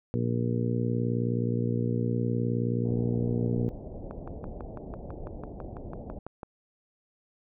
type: harmonic tone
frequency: 59.3 Hz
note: A#1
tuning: 30 cents sharp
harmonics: 2 / 3 / 4 / 5 / 6 / 7 / 8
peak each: -28 / -34 / -31 / -38 / -39 / -37 / -36 dBFS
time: 0.14-3.69 s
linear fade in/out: 0 ms
type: low-pass noise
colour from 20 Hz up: pink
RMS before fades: -40 dBFS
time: 2.85-6.19 s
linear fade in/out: 2 ms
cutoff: 730 Hz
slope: 48 dB/octave
type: click train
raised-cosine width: 1 ms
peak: -24 dBFS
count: 15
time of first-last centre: 4.11-6.432 s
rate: 6.03 Hz
effects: none